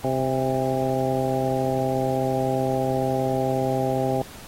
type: harmonic tone with a mistuned harmonic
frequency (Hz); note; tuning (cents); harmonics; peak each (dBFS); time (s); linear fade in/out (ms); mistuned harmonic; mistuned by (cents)
130.81; C3; 0; 1 / 2 / 3 / 4 / 5 / 6; -28 / -28 / -28 / -28 / -28 / -28; 0.04-4.22; 2; 6; +39
effects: pink hiss -43 dBFS RMS until 4.47 s + AAC 48 kbps